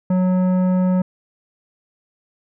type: tone with tanh clipping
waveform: sine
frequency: 183.8 Hz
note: F#3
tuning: 11 cents flat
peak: -16 dBFS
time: 0.1-1.02 s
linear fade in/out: 5 ms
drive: 12 dB
effects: none